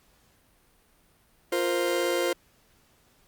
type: chord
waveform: 40% pulse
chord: F suspended fourth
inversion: none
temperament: just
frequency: 349.2 / 465.6 / 523.8 Hz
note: F4 / Bb4 / C5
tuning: 0 / -2 / +2 cents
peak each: -27 / -31 / -27 dBFS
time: 1.52-2.33 s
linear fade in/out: 5 ms
effects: pink hiss -63 dBFS RMS until 3.27 s + Opus 48 kbps